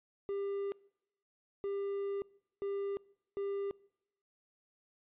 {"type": "tone bursts at uneven times", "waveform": "triangle", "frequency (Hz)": 398.3, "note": "G4", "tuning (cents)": 28, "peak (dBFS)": -32, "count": 4, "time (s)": [[0.29, 0.72], [1.64, 2.22], [2.62, 2.97], [3.37, 3.71]], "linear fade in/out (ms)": 0, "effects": ["noise-tail reverb RT60 0.8 s tail -24 dB re dry", "resampled to 8000 Hz"]}